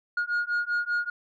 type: beating tone pair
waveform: sine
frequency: 1430 / 1435.1 Hz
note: F6 / F6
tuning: +41 / +47 cents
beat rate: 5.1 Hz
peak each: -26 dBFS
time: 0.17-1.1 s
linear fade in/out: 5 ms
effects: tanh soft clip ceiling -22 dBFS